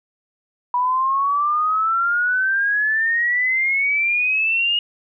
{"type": "exponential sweep", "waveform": "sine", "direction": "up", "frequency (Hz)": [975, 2876], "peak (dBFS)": -16, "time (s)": [0.74, 4.79], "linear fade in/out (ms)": 2, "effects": []}